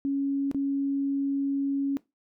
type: tone with dropouts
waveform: sine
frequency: 277.2 Hz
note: C#4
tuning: in tune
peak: -24 dBFS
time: 0.05-1.97 s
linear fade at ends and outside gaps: 0 ms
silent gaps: 0.514-0.546 s
effects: noise-tail reverb RT60 0.2 s tail -19 dB re dry